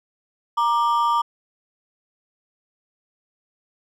triangle ring-modulated tone, 1063 Hz, C6, 27 cents sharp, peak -12 dBFS, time 0.57-1.22 s, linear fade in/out 10 ms, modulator 124 Hz, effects none

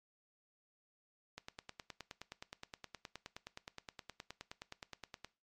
click train, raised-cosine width 0.2 ms, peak -28 dBFS, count 38, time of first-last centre 1.38-5.246 s, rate 9.57 Hz, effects noise-tail reverb RT60 0.3 s tail -19 dB re dry + MP3 64 kbps

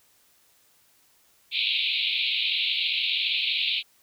white band-pass noise, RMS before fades -26 dBFS, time 1.51-3.83 s, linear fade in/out 50 ms, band 2300 to 4100 Hz, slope 96 dB/octave, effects white hiss -62 dBFS RMS until 4.02 s

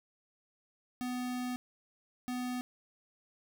square tone bursts at uneven times, 249.1 Hz, B3, 15 cents sharp, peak -35 dBFS, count 2, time 1.01-1.56 / 2.28-2.61 s, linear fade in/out 0 ms, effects none

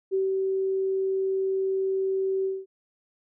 sine tone with ADSR envelope, 383.6 Hz, G4, 37 cents flat, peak -21 dBFS, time 0.11-2.66 s, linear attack 31 ms, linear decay 160 ms, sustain -2 dB, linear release 210 ms, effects none

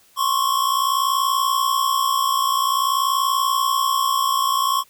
square tone pair together, 1055 / 1115.5 Hz, C6 / C#6, +14 / +11 cents, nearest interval minor second, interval 97 cents, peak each -21 dBFS, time 0.16-4.84 s, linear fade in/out 50 ms, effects white hiss -55 dBFS RMS until 4.89 s

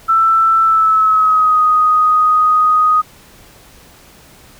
sine tone with pitch glide, 1329 to 1247.2 Hz, E6 to D#6, +14 to +4 cents, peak -8 dBFS, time 0.08-3.02 s, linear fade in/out 20 ms, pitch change -110 cents, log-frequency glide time 0.62-1.6 s, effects pink hiss -43 dBFS RMS until 4.59 s

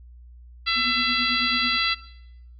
harmonic tone, 671 Hz, E5, 31 cents sharp, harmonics 2 / 3 / 4 / 5 / 6 / 7, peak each -28 / -28 / -28 / -28 / -28 / -28 dBFS, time 0.66-1.95 s, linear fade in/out 20 ms
sine tone with tremolo, 244.8 Hz, B3, 15 cents flat, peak -28 dBFS, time 0.75-1.78 s, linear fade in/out 50 ms, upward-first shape sine, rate 9.1 Hz, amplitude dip 90%
effects noise-tail reverb RT60 0.8 s tail -17 dB re dry + added 60 Hz sine -43 dBFS peak until 2.59 s

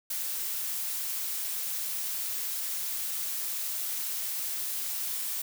blue noise, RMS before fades -33 dBFS, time 0.1-5.42 s, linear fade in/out 5 ms, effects none

